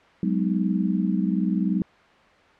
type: chord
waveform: sine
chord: G# minor seventh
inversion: third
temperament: just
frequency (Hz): 186.89 / 207.7 / 249.2 / 311.5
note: F#3 / G#3 / B3 / D#4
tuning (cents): +18 / 0 / +16 / +2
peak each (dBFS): -23 / -26 / -29 / -29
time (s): 0.23-1.82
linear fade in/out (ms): 2
effects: white hiss -53 dBFS RMS until 2.59 s + low-pass 2000 Hz 12 dB/octave